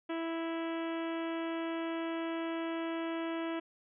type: harmonic tone with a mistuned harmonic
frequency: 329.6 Hz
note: E4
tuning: in tune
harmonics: 1 / 2 / 3 / 4 / 5 / 6 / 7 / 8 / 9 / 10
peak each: -35 / -41 / -45 / -47 / -49 / -51 / -52 / -53 / -54 / -55 dBFS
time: 0.09-3.6 s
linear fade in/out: 10 ms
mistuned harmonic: 9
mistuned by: -15 cents
effects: none